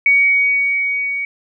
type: tone with level ramp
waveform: sine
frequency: 2249 Hz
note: C#7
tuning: 24 cents sharp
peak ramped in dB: -8 to -19 dBFS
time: 0.06-1.25 s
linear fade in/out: 2 ms
effects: none

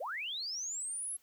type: linear sweep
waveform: sine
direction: up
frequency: 440 to 11175 Hz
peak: -36 dBFS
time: 0-1.17 s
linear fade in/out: 10 ms
effects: white hiss -69 dBFS RMS until 1.22 s

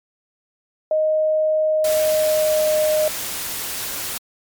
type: tone with pitch glide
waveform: sine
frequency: 622.3 to 615.5 Hz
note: D#5 to D#5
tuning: 0 to -19 cents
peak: -15 dBFS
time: 0.91-3.08 s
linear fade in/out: 2 ms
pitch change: -19 cents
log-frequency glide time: 1.69-2.76 s
type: noise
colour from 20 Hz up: white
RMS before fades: -27 dBFS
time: 1.84-4.18 s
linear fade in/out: 5 ms
effects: MP3 96 kbps

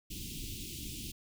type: band-stop noise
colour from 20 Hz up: pink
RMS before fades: -42 dBFS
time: 0.1-1.12 s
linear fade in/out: 10 ms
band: 350 to 2600 Hz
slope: 48 dB/octave
effects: none

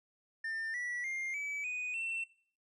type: tone with pitch steps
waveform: triangle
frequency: 1798 / 1949.4 / 2114 / 2292 / 2485 / 2694 Hz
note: A6 / B6 / C7 / D7 / D#7 / E7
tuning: +37 / -23 / +17 / -43 / -3 / +37 cents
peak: -34 dBFS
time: 0.44-2.24 s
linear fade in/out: 5 ms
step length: 300 ms
effects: noise-tail reverb RT60 0.5 s tail -19 dB re dry + resampled to 24000 Hz

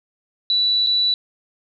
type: tone with dropouts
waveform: sine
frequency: 3951 Hz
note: B7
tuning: in tune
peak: -15 dBFS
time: 0.5-1.14 s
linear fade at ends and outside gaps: 1 ms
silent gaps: 0.864-0.87 s
effects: none

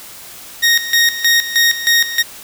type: tone with tremolo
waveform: 20% pulse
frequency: 1864.7 Hz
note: A#6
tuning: in tune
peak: -4 dBFS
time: 0.62-2.23 s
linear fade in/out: 20 ms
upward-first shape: square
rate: 3.2 Hz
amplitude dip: 75%
effects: white hiss -35 dBFS RMS until 2.43 s

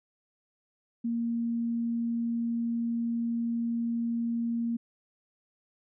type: tone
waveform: sine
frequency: 233.1 Hz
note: A#3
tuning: in tune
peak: -27 dBFS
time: 1.04-4.77 s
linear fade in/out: 10 ms
effects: none

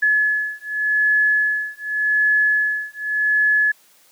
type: beating tone pair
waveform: sine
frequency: 1707 / 1707.86 Hz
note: G#6 / G#6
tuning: +47 / +48 cents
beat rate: 0.86 Hz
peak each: -19 dBFS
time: 0.02-3.72 s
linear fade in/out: 10 ms
effects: white hiss -54 dBFS RMS until 4.11 s + high-pass 200 Hz 12 dB/octave

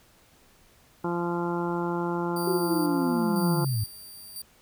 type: harmonic tone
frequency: 172.8 Hz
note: F3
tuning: 18 cents flat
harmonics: 1 / 2 / 3 / 4 / 5 / 6 / 7 / 8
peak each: -31 / -29 / -38 / -41 / -34 / -37 / -44 / -39 dBFS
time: 1.04-3.65 s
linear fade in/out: 5 ms
type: tone with tremolo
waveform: 5% pulse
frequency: 4699 Hz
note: D8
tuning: in tune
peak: -28 dBFS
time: 2.36-4.42 s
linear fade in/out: 5 ms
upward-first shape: square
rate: 1 Hz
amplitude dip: 60%
type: linear sweep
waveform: sine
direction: down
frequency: 380.3 to 100 Hz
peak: -24 dBFS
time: 2.47-3.84 s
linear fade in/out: 5 ms
effects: pink hiss -59 dBFS RMS until 4.61 s

